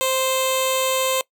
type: tone with notch filter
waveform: 10% pulse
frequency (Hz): 523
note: C5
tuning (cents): -1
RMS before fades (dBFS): -21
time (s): 0.01-1.21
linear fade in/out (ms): 0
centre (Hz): 1700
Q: 0.81
effects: noise-tail reverb RT60 0.1 s tail -21 dB re dry